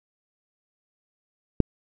click, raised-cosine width 3 ms, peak -4 dBFS, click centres 1.603 s, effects none

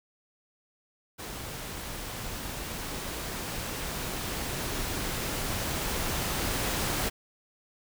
pink noise with level ramp, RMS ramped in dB -39 to -29 dBFS, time 1.18-7.1 s, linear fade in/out 20 ms, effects none

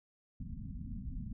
pink low-pass noise, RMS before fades -42 dBFS, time 0.4-1.33 s, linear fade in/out 5 ms, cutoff 260 Hz, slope 96 dB/octave, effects none

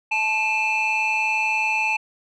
sine tone cluster, 871 / 2428 / 2637 Hz, A5 / D#7 / E7, -18 / -43 / 0 cents, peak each -23 / -24 / -20 dBFS, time 0.11-1.97 s, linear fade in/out 10 ms, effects tanh soft clip ceiling -15 dBFS

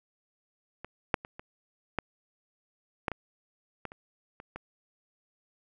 clicks, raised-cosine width 0.5 ms, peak -25 / -8 / -26 / -27 / -13 / -13 / -19 / -21 / -30 / -29 / -24 dBFS, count 11, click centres 0.846 / 1.142 / 1.249 / 1.395 / 1.987 / 3.082 / 3.117 / 3.853 / 3.919 / 4.401 / 4.56 s, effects none

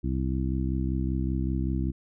harmonic tone, 65.2 Hz, C2, 5 cents flat, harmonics 1 / 2 / 3 / 4 / 5, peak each -28 / -31 / -33 / -34 / -35 dBFS, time 0.03-1.92 s, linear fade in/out 20 ms, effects none

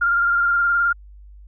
sine tone with vibrato, 1396.9 Hz, F6, in tune, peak -15 dBFS, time 0.01-0.93 s, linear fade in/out 10 ms, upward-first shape square, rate 19 Hz, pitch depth 19 cents each way, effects added 50 Hz sine -40 dBFS peak until 1.47 s

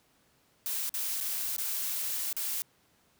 blue noise with dropouts, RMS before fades -33 dBFS, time 0.66-2.62 s, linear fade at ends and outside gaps 0 ms, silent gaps 0.893-0.941 / 1.203-1.21 / 1.564-1.582 / 2.328-2.366 s, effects pink hiss -67 dBFS RMS until 3.19 s + high-pass 80 Hz 12 dB/octave

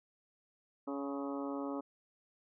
harmonic tone with a mistuned harmonic, 140 Hz, C#3, 18 cents sharp, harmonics 2 / 3 / 4 / 5 / 6 / 7 / 8 / 9, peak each -38 / -45 / -44 / -51 / -49 / -52 / -50 / -50 dBFS, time 0.87-1.81 s, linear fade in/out 10 ms, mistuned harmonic 8, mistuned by -30 cents, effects none

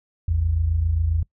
sine tone pair together, 55 / 82.41 Hz, A1 / E2, 0 / 0 cents, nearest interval perfect fifth, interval 700 cents, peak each -25 / -19 dBFS, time 0.28-1.23 s, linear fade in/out 5 ms, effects noise-tail reverb RT60 0.1 s tail -23 dB re dry

